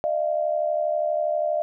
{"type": "tone pair together", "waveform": "sine", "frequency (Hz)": [609.6, 682], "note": ["D#5", "F5"], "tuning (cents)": [-36, -41], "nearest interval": "major second", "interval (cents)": 195, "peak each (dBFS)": [-23, -25], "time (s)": [0.04, 1.62], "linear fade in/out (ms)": 0, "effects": []}